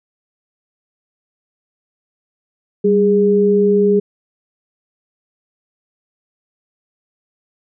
sine tone pair together, 195.62 / 410.7 Hz, G3 / G#4, -3 / -19 cents, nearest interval octave + minor second, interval 1284 cents, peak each -15 / -11 dBFS, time 2.84-4 s, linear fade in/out 10 ms, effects none

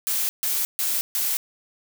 blue noise bursts, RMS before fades -24 dBFS, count 4, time 0.07-1.37 s, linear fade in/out 0 ms, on 220 ms, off 140 ms, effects none

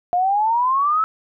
sine exponential sweep, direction up, 698.5 to 1318.5 Hz, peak -15 dBFS, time 0.13-1.04 s, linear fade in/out 0 ms, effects none

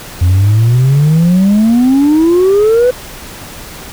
sine exponential sweep, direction up, 86.3 to 508 Hz, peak -3 dBFS, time 0.21-2.91 s, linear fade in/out 10 ms, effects tanh soft clip ceiling -4 dBFS + pink hiss -29 dBFS RMS until 3.92 s

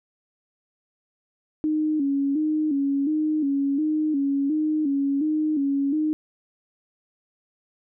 sine tone with vibrato, 292.8 Hz, D4, 5 cents flat, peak -20 dBFS, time 1.64-6.13 s, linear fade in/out 0 ms, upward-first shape square, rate 1.4 Hz, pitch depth 88 cents each way, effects none

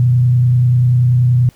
sine tone with frequency modulation, 123.47 Hz, B2, in tune, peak -8 dBFS, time 0-1.49 s, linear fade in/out 0 ms, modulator 30.3 Hz, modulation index 0.29, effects pink hiss -50 dBFS RMS until 1.55 s

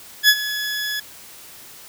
20% pulse tone with ADSR envelope, 1696 Hz, G#6, 36 cents sharp, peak -3 dBFS, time 0.23-1 s, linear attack 56 ms, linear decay 58 ms, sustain -15 dB, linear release 6 ms, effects white hiss -42 dBFS RMS until 1.88 s

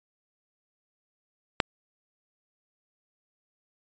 click, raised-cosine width 0.3 ms, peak -4 dBFS, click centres 1.602 s, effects resampled to 16000 Hz

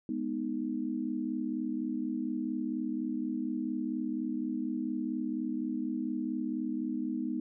sine chord, G# minor, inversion none, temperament equal, 207.7 / 246.9 / 311.1 Hz, G#3 / B3 / D#4, 0 / 0 / 0 cents, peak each -38 / -34 / -35 dBFS, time 0.09-7.4 s, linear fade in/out 2 ms, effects none

